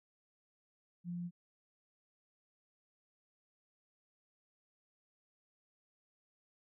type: tone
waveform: sine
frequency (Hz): 174.61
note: F3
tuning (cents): 0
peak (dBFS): -38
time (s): 1.04-1.31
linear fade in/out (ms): 50
effects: none